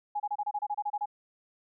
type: tone bursts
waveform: sine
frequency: 830.6 Hz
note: G#5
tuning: in tune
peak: -28 dBFS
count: 12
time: 0.15-1.058 s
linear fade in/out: 10 ms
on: 50 ms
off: 28 ms
effects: none